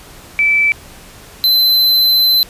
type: tone pair in turn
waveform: sine / square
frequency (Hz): 2317 / 4057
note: D7 / B7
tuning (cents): -24 / +46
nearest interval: minor seventh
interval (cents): 970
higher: second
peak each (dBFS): -9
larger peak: neither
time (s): 0.39-0.72 / 1.44-2.43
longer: second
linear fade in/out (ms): 0
effects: pink hiss -38 dBFS RMS until 2.49 s + resampled to 32000 Hz